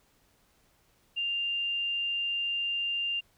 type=tone; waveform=sine; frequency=2794 Hz; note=F7; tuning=in tune; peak=-28 dBFS; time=1.16-3.21 s; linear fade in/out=20 ms; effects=pink hiss -67 dBFS RMS until 3.37 s